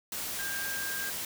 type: tone in noise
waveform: sine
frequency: 1600 Hz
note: G6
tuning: 35 cents sharp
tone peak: -35 dBFS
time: 0.39-1.1 s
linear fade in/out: 2 ms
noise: white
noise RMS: -36 dBFS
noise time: 0.12-1.25 s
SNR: -2 dB
effects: none